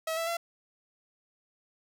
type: tone with pitch steps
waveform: sawtooth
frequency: 644 / 661 / 678.4 Hz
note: E5 / E5 / E5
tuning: -41 / +5 / +50 cents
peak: -26 dBFS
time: 0.07-0.37 s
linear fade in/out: 5 ms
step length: 100 ms
effects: none